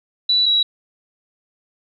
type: tone pair in turn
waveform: sine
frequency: 3951 / 3888 Hz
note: B7 / B7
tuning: 0 / -28 cents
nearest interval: unison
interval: 28 cents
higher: first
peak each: -13 dBFS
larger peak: neither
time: 0.29-0.46 / 0.46-0.63 s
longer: neither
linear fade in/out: 5 ms
effects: none